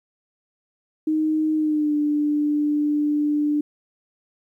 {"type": "tone with pitch glide", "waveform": "sine", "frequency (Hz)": [311.1, 296.2], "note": ["D#4", "D4"], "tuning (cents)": [0, 15], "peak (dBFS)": -18, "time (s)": [1.07, 3.61], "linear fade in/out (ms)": 5, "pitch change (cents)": -85, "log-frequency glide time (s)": [1.55, 1.95], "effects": ["10-bit"]}